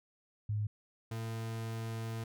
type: tone pair in turn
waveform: sine / 40% pulse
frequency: 105.3 / 112.9 Hz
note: G#2 / A2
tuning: +24 / +45 cents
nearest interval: minor second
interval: 121 cents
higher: second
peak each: -31 / -36 dBFS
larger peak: first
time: 0.49-0.67 / 1.11-2.24 s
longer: second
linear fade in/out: 5 ms
effects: none